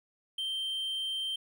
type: tone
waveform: triangle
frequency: 3136 Hz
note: G7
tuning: in tune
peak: -30 dBFS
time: 0.38-1.36 s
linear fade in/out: 5 ms
effects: none

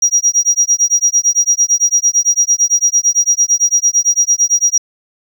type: tone with tremolo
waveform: triangle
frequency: 5730 Hz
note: F8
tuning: 44 cents sharp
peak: -3 dBFS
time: 0.02-4.78 s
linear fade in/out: 5 ms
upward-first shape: sine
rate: 8.9 Hz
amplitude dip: 100%
effects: tanh soft clip ceiling -4 dBFS

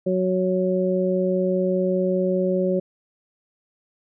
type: harmonic tone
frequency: 185 Hz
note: F#3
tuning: in tune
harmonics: 1 / 2 / 3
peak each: -23 / -23 / -23 dBFS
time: 0.06-2.8 s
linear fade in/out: 10 ms
effects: none

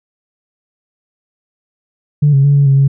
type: tone with pitch steps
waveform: sine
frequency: 146.9 / 137.5 / 142.4 / 141.5 / 136.9 / 138 Hz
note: D3 / C#3 / C#3 / C#3 / C#3 / C#3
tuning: +1 / -14 / +47 / +36 / -21 / -7 cents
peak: -5 dBFS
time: 2.22-2.88 s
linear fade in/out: 10 ms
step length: 110 ms
effects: tanh soft clip ceiling -2 dBFS

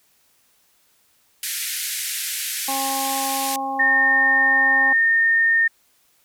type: band-pass noise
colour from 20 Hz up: white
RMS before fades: -27 dBFS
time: 1.43-3.56 s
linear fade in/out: 2 ms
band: 1600 to 14000 Hz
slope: 48 dB/octave
type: harmonic tone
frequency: 270.1 Hz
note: C#4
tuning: 45 cents flat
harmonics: 1 / 2 / 3 / 4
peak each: -32 / -35 / -24 / -31 dBFS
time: 2.68-4.93 s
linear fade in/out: 5 ms
type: tone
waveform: sine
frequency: 1827 Hz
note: A#6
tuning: 35 cents flat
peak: -14 dBFS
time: 3.79-5.68 s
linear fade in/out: 10 ms
effects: white hiss -61 dBFS RMS until 6.24 s

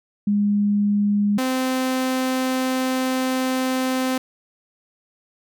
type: tone pair in turn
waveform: sine / sawtooth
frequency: 205 / 258.8 Hz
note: G#3 / C4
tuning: -22 / -19 cents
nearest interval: major third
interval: 403 cents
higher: second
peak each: -16 dBFS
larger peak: neither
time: 0.27-1.38 / 1.38-4.18 s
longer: second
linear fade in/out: 5 ms
effects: none

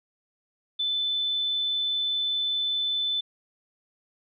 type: tone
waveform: sine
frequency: 3515 Hz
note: A7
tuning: 2 cents flat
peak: -24 dBFS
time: 0.79-3.21 s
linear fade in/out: 10 ms
effects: none

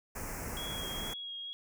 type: band-stop noise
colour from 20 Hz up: pink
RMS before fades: -40 dBFS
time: 0.15-1.14 s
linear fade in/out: 10 ms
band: 2400 to 5500 Hz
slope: 48 dB/octave
type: tone with vibrato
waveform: sine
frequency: 3300 Hz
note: G#7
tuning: 12 cents flat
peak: -39 dBFS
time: 0.57-1.53 s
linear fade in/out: 0 ms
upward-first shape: sine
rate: 2.2 Hz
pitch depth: 19 cents each way
effects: none

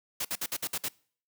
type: noise bursts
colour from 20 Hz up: white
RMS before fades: -32 dBFS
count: 7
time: 0.2-0.885 s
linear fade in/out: 5 ms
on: 49 ms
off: 57 ms
effects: noise-tail reverb RT60 0.5 s tail -24 dB re dry + high-pass 100 Hz 12 dB/octave

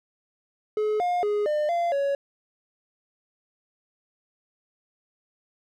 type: tone with pitch steps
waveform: triangle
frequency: 426.2 / 711 / 415.7 / 601 / 688 / 559 Hz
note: G#4 / F5 / G#4 / D5 / F5 / C#5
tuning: +45 / +31 / +2 / +40 / -26 / +14 cents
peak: -20 dBFS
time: 0.77-2.15 s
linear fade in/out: 2 ms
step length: 230 ms
effects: none

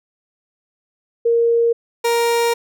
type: tone pair in turn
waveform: sine / 30% pulse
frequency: 466.2 / 468.7 Hz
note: A#4 / A#4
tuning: 0 / +9 cents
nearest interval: unison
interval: 9 cents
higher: second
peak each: -12 dBFS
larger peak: neither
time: 1.25-1.73 / 2.04-2.54 s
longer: second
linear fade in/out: 10 ms
effects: none

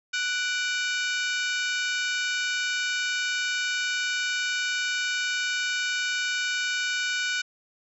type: harmonic tone with a mistuned harmonic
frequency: 740 Hz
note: F#5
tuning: in tune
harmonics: 2 / 3 / 4 / 5 / 6 / 7 / 8 / 9 / 10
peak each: -28 / -32 / -34 / -36 / -38 / -39 / -40 / -41 / -42 dBFS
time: 0.13-7.42 s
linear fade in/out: 10 ms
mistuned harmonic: 3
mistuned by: +98 cents
effects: none

